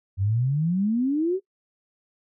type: exponential sweep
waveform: sine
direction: up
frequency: 92.5 to 393.2 Hz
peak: -20 dBFS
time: 0.17-1.4 s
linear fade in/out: 50 ms
effects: noise-tail reverb RT60 0.1 s tail -20 dB re dry